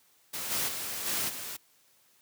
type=noise with level steps; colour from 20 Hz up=white; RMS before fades=-36 / -30 / -36 / -31 / -39 dBFS; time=0.33-1.57 s; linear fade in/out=10 ms; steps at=0.5 / 0.67 / 1.05 / 1.28 s; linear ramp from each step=20 ms; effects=white hiss -65 dBFS RMS until 2.21 s + high-pass 80 Hz 12 dB/octave